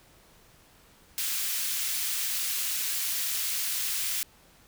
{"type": "high-pass noise", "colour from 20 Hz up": "white", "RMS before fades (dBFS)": -30, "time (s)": [1.18, 4.23], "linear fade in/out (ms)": 0, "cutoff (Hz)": 2000, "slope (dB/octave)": 12, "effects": ["pink hiss -58 dBFS RMS until 4.67 s"]}